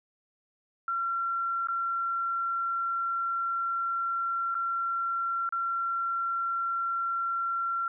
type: tone with dropouts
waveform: sine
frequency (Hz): 1365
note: F6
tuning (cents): -40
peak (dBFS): -27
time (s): 0.88-7.88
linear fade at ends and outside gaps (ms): 2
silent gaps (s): 1.672-1.685 / 4.544-4.551 / 5.491-5.524
effects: none